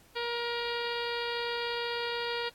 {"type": "harmonic tone", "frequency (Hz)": 473.3, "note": "A#4", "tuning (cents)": 26, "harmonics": [1, 2, 3, 4, 5, 6, 7, 8, 9, 10], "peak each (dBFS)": [-35, -38, -40, -41, -42, -43, -43, -44, -45, -45], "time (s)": [0.15, 2.5], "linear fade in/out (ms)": 20, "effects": ["pink hiss -60 dBFS RMS until 2.54 s", "AAC 64 kbps"]}